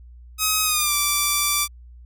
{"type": "tone with pitch glide", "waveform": "5% pulse", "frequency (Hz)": [1267, 1168.6], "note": ["D#6", "D6"], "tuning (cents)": [31, -9], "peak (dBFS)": -7, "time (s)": [0.38, 1.68], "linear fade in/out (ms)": 50, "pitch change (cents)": -140, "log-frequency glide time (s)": [0.64, 0.94], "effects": ["added 60 Hz sine -41 dBFS peak until 2.05 s"]}